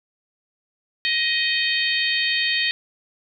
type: harmonic tone with a mistuned harmonic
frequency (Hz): 627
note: D#5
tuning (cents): +13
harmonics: 3 / 4 / 5 / 6 / 7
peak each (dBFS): -24 / -25 / -26 / -27 / -27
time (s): 1.05-2.71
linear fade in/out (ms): 0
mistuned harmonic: 6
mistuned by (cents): -30
effects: none